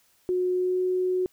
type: tone with pitch glide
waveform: sine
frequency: 363.9 to 367.3 Hz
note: F#4 to F#4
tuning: -29 to -13 cents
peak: -22 dBFS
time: 0.29-1.26 s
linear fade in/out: 0 ms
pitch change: +16 cents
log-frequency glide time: 0.53-0.8 s
effects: white hiss -64 dBFS RMS until 1.32 s